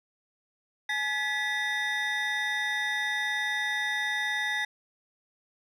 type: tone cluster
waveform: triangle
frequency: 843 / 1699 / 1960 / 3663 Hz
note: G#5 / G#6 / B6 / A#7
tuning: +26 / +39 / -14 / -31 cents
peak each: -35 / -31 / -28 / -34 dBFS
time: 0.89-4.65 s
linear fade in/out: 5 ms
effects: none